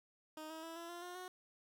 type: tone with pitch steps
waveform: 15% pulse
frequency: 311.1 / 319.7 / 328.5 / 337.5 / 346.8 / 356.3 / 366.1 Hz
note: D#4 / D#4 / E4 / E4 / F4 / F4 / F#4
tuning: 0 / +47 / -6 / +41 / -12 / +35 / -18 cents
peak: -40 dBFS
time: 0.37-1.28 s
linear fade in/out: 2 ms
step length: 130 ms
effects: none